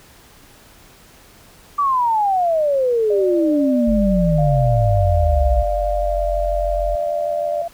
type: exponential sweep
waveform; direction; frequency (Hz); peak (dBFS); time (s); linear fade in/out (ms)
sine; down; 1174.7 to 58.6; -14; 1.78-5.63; 10
type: tone with vibrato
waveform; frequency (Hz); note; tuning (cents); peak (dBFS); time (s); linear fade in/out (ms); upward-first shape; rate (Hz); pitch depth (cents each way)
sine; 595; D5; +22; -20; 3.1-7.62; 5; sine; 12; 17
type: tone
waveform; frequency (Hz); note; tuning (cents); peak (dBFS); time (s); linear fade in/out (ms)
sine; 47; F#1; +28; -21; 3.87-6.96; 10
type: tone with pitch glide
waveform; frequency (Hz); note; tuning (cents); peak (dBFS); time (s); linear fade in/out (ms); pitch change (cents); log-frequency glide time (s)
sine; 699 to 681.5; F5 to F5; +1 to -43; -22; 4.38-7.68; 5; -44; 5.97-6.19
effects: pink hiss -47 dBFS RMS until 7.73 s